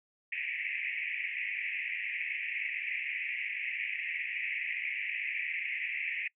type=band-pass noise; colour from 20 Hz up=white; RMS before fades=-36 dBFS; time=0.32-6.28 s; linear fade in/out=5 ms; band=1900 to 2600 Hz; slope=96 dB/octave; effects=noise-tail reverb RT60 0.1 s tail -25 dB re dry